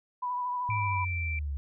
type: tone with vibrato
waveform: sine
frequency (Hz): 987.8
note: B5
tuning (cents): 0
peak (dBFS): -29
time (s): 0.22-1.05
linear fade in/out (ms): 10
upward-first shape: sine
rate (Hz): 13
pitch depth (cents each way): 23
type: exponential sweep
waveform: sine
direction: down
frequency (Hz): 110.2 to 68.3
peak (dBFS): -30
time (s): 0.69-1.57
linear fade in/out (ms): 0
type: tone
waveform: sine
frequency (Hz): 2343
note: D7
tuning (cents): -5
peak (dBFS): -33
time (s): 0.7-1.39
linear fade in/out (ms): 2
effects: none